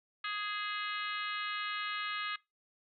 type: harmonic tone with a mistuned harmonic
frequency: 415.3 Hz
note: G#4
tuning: in tune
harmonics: 3 / 4 / 5 / 6 / 7 / 8 / 9 / 10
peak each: -39 / -41 / -43 / -45 / -46 / -47 / -48 / -49 dBFS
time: 0.24-2.36 s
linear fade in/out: 5 ms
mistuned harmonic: 6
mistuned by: +36 cents
effects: noise-tail reverb RT60 0.2 s tail -21 dB re dry